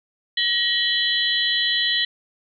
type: tone cluster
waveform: sine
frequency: 1900 / 3035 / 3345 / 4010 Hz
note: A#6 / F#7 / G#7 / B7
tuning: +33 / +43 / +12 / +26 cents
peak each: -24 dBFS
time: 0.37-2.05 s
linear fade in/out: 5 ms
effects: none